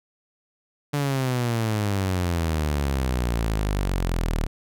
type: exponential sweep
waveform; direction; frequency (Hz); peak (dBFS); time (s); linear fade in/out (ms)
sawtooth; down; 146.83 to 37.55; -18; 0.93-4.47; 10
effects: none